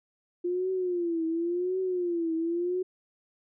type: tone with vibrato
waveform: sine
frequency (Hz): 349.2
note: F4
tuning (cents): 0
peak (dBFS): -26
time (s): 0.44-2.83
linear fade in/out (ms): 10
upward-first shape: triangle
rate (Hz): 0.92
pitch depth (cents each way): 140
effects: none